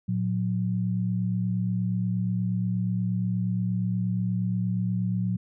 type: tone pair together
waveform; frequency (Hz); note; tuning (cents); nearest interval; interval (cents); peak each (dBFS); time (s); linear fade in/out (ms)
sine; 113.8 / 182.22; A#2 / F#3; -41 / -26; minor sixth; 815; -27 / -26; 0.08-5.37; 10
effects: none